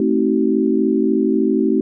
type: chord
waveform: sine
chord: A diminished seventh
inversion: none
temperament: just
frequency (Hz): 220 / 264 / 316.8 / 380.2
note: A3 / C4 / Eb4 / Gb4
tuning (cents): 0 / +16 / +31 / +47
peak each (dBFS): -19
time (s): 0-1.81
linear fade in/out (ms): 2
effects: none